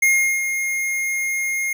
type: tone with ADSR envelope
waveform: square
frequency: 2137 Hz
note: C7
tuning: 36 cents sharp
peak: -13 dBFS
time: 0.02-1.73 s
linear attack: 7 ms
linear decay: 380 ms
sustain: -8 dB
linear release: 4 ms
effects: 9-bit